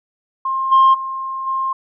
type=tone with level steps; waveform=sine; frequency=1062 Hz; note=C6; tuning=25 cents sharp; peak=-17 / -6 / -22 / -17 dBFS; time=0.45-1.73 s; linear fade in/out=5 ms; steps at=0.71 / 0.93 / 1.46 s; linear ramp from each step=20 ms; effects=tanh soft clip ceiling -5 dBFS